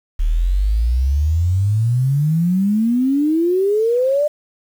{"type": "exponential sweep", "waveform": "sine", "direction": "up", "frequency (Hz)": [36.71, 606], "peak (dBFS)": -13, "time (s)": [0.19, 4.28], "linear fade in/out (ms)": 10, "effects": ["7-bit"]}